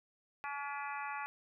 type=harmonic tone with a mistuned harmonic; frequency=284.2 Hz; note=C#4; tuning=43 cents sharp; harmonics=3 / 4 / 5 / 6 / 7 / 8 / 9; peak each=-42 / -44 / -46 / -48 / -49 / -50 / -51 dBFS; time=0.44-1.26 s; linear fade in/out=0 ms; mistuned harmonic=8; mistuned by=+78 cents; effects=none